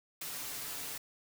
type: noise with comb filter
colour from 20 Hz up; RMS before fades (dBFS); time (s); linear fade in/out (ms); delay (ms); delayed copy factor
white; -41; 0.21-0.98; 5; 6.9; +0.65
effects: none